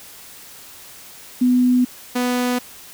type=tone pair in turn; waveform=sine / sawtooth; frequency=249.4 / 247.4 Hz; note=B3 / B3; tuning=+17 / +3 cents; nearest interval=unison; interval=14 cents; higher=first; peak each=-12 / -14 dBFS; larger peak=first; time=1.41-1.85 / 2.15-2.59 s; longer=neither; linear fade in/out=10 ms; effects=white hiss -41 dBFS RMS until 2.93 s